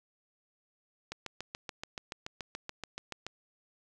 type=click train; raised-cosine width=0.2 ms; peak=-21 dBFS; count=16; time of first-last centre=1.12-3.266 s; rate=6.99 Hz; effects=none